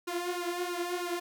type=tone with flanger; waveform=sawtooth; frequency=352.1 Hz; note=F4; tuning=14 cents sharp; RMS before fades=-34 dBFS; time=0.07-1.2 s; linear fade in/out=10 ms; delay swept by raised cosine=0.72 to 4.02 ms; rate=3.1 Hz; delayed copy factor=+0.75; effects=none